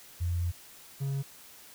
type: tone pair in turn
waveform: sine / triangle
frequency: 86.7 / 137.63 Hz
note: F2 / C#3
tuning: -12 / -12 cents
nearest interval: minor sixth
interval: 800 cents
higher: second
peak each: -27 dBFS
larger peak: neither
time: 0.2-0.52 / 1-1.23 s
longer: first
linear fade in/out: 20 ms
effects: white hiss -52 dBFS RMS until 1.74 s